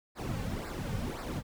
brown noise with flanger, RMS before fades -36 dBFS, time 0.15-1.43 s, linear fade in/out 50 ms, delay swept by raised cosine 0.31 to 3.11 ms, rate 1.9 Hz, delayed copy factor -0.8, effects none

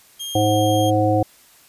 sawtooth tone, 3222 Hz, G7, 47 cents sharp, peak -24 dBFS, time 0.19-0.91 s, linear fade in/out 20 ms
harmonic tone, 105.5 Hz, G#2, 28 cents sharp, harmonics 1 / 3 / 5 / 7, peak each -20 / -20 / -20 / -20 dBFS, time 0.35-1.23 s, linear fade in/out 5 ms
effects white hiss -51 dBFS RMS until 1.68 s + resampled to 32000 Hz

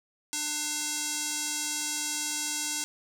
square tone with band-pass filter, 299 Hz, D4, 31 cents sharp, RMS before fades -32 dBFS, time 0.33-2.84 s, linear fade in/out 0 ms, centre 7300 Hz, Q 1.7, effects none

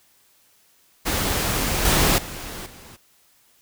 pink noise with level steps, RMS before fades -23 / -18 / -34 / -44 dBFS, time 1.05-2.97 s, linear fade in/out 20 ms, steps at 1.85 / 2.18 / 2.66 s, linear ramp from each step 2 ms, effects white hiss -59 dBFS RMS until 3.61 s

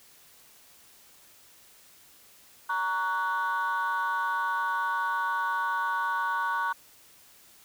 sine chord, F# major, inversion first, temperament equal with one note detuned, 932.3 / 1123.6 / 1480 Hz, A#5 / C#6 / F#6, 0 / +23 / 0 cents, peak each -29 dBFS, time 2.69-6.73 s, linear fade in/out 10 ms, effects tanh soft clip ceiling -21 dBFS + white hiss -56 dBFS RMS until 7.64 s

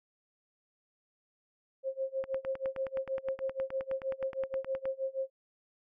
sine tone with tremolo, 533 Hz, C5, 32 cents sharp, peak -29 dBFS, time 1.83-5.3 s, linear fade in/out 50 ms, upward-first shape sine, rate 6.3 Hz, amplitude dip 95%
click train, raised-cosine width 0.5 ms, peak -27 dBFS, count 26, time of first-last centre 2.24-4.855 s, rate 9.56 Hz
effects none

